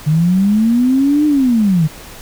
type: linear two-way sweep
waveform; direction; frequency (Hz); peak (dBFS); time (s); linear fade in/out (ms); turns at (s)
sine; up then down; 147.9 to 304.6 to 147.9; -9; 0.06-1.88; 20; 1.26
effects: pink hiss -35 dBFS RMS until 2.21 s